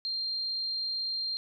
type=tone; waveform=sine; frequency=4186 Hz; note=C8; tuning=in tune; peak=-30 dBFS; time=0.05-1.37 s; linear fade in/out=0 ms; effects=none

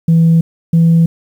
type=tone pair in turn; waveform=sine; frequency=164.81 / 165.86 Hz; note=E3 / E3; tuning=0 / +11 cents; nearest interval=unison; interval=11 cents; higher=second; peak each=-4 dBFS; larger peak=neither; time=0.08-0.41 / 0.73-1.06 s; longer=neither; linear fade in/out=5 ms; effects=tanh soft clip ceiling -3 dBFS + 7-bit

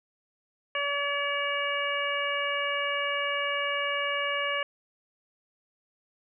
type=harmonic tone; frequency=570 Hz; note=C#5; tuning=48 cents sharp; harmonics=1 / 2 / 3 / 4 / 5; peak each=-33 / -33 / -33 / -33 / -33 dBFS; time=0.75-4.63 s; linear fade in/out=2 ms; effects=none

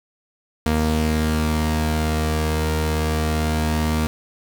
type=tone pair together; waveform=sawtooth; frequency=77.78 / 233.1 Hz; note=D#2 / A#3; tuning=0 / 0 cents; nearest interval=octave + perfect fifth; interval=1900 cents; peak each=-16 / -19 dBFS; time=0.66-4.07 s; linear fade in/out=0 ms; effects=7-bit

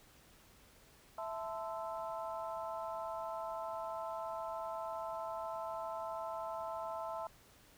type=harmonic tone with a mistuned harmonic; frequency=220 Hz; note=A3; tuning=in tune; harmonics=3 / 4 / 5 / 6; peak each=-42 / -44 / -46 / -48 dBFS; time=1.18-7.27 s; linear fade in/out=2 ms; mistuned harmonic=5; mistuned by=-110 cents; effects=pink hiss -63 dBFS RMS until 7.77 s

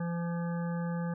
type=harmonic tone with a mistuned harmonic; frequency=170.9 Hz; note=F3; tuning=37 cents flat; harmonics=1 / 3 / 5 / 7 / 9 / 10; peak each=-31 / -41 / -45 / -48 / -50 / -51 dBFS; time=0-1.14 s; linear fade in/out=5 ms; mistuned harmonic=10; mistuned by=-20 cents; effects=none

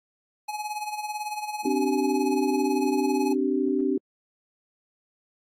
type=tone with tremolo; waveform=square; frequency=844 Hz; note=G#5; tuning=28 cents sharp; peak=-28 dBFS; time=0.48-3.33 s; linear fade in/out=10 ms; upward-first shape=sine; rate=18 Hz; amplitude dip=65%
type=chord; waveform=sine; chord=C suspended second; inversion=none; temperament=equal with one note detuned; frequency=261.6 / 293.7 / 385 Hz; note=C4 / D4 / G4; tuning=0 / 0 / -31 cents; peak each=-26 dBFS; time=1.65-3.98 s; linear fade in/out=5 ms
effects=AAC 48 kbps

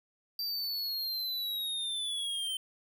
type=linear sweep; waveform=square; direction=down; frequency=4699 to 3086 Hz; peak=-33 dBFS; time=0.39-2.57 s; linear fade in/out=2 ms; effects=none

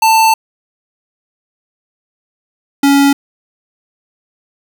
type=tone pair in turn; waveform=square; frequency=889 / 280 Hz; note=A5 / C#4; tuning=+18 / +18 cents; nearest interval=octave + minor sixth; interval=2000 cents; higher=first; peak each=-7 dBFS; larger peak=neither; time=0.02-0.34 / 2.83-3.13 s; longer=first; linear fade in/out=5 ms; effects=8-bit

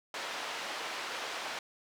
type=band-pass noise; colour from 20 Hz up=pink; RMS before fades=-39 dBFS; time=0.14-1.59 s; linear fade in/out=2 ms; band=660 to 4600 Hz; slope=12 dB/octave; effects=none

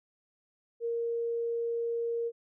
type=tone; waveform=sine; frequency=466.2 Hz; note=A#4; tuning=in tune; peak=-29 dBFS; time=0.8-2.32 s; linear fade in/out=50 ms; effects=none

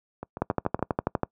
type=two click trains; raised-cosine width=1 ms; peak=-20 / -9 dBFS; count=5 / 11; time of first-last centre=0.23-0.793 / 0.42-1.233 s; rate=7.11 / 12.3 Hz; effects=noise-tail reverb RT60 0.1 s tail -25 dB re dry + high-pass 80 Hz 12 dB/octave

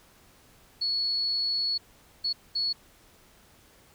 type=tone bursts at uneven times; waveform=sine; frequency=4388 Hz; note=C#8; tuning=18 cents flat; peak=-25 dBFS; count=3; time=0.81-1.78 / 2.24-2.33 / 2.55-2.73 s; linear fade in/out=10 ms; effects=pink hiss -58 dBFS RMS until 3.94 s

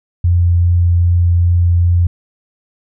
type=tone with vibrato; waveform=sine; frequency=87 Hz; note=F2; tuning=6 cents flat; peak=-8 dBFS; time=0.24-2.07 s; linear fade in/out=5 ms; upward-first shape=triangle; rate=2.5 Hz; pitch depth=9 cents each way; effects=none

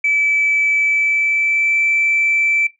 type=tone with pitch glide; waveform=sine; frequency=2306 to 2327 Hz; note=D7 to D7; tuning=-32 to -17 cents; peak=-12 dBFS; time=0.04-2.67 s; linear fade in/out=5 ms; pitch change=+15 cents; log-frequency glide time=0.81-1.77 s; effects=noise-tail reverb RT60 0.2 s tail -19 dB re dry + tanh soft clip ceiling -8 dBFS

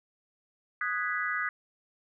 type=chord; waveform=sine; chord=G# minor seventh; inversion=second; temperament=equal; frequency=1244.5 / 1480 / 1661.2 / 1975.5 Hz; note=D#6 / F#6 / G#6 / B6; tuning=0 / 0 / 0 / 0 cents; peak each=-34 dBFS; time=0.81-1.49 s; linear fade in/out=2 ms; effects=none

